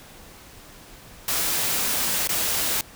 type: noise with dropouts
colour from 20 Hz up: white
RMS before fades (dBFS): -24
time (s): 1.28-2.81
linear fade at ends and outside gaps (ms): 2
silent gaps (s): 2.274-2.291
effects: pink hiss -46 dBFS RMS until 2.95 s